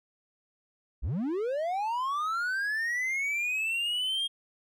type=linear sweep; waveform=triangle; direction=up; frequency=40.31 to 3254 Hz; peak=-26 dBFS; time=1.02-4.28 s; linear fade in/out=20 ms; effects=none